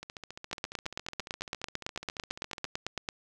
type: two click trains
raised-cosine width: 0.2 ms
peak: -24 / -15 dBFS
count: 39 / 24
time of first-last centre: 0.03-2.651 / 0.53-3.088 s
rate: 14.5 / 8.99 Hz
effects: none